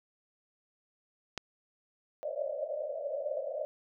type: click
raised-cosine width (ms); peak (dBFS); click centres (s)
0.2; -17; 1.377
type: band-pass noise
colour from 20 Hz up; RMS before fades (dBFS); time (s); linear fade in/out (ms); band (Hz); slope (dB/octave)
white; -36; 2.23-3.65; 0; 540 to 620; 96
effects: none